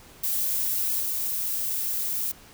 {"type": "noise with level steps", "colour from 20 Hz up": "violet", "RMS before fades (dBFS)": [-26, -28], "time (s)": [0.23, 2.32], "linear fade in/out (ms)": 10, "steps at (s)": 1, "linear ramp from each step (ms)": 10, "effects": ["pink hiss -50 dBFS RMS until 2.53 s"]}